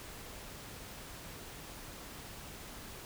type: silence
effects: pink hiss -48 dBFS RMS until 3.05 s